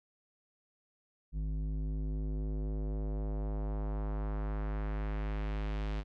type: tone with low-pass filter sweep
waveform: square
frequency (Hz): 51.91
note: G#1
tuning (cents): 0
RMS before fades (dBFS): -35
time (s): 1.32-6.04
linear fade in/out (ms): 50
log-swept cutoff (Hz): 170 to 3800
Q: 1.1
effects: none